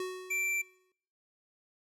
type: tone with exponential decay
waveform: square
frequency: 370 Hz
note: F#4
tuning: in tune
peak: -33 dBFS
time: 0-0.92 s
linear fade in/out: 2 ms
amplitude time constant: 200 ms
type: tone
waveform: square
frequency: 2347 Hz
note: D7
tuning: 2 cents flat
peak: -31 dBFS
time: 0.3-0.62 s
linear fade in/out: 10 ms
effects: noise-tail reverb RT60 0.6 s tail -21 dB re dry + low-pass 12000 Hz 12 dB/octave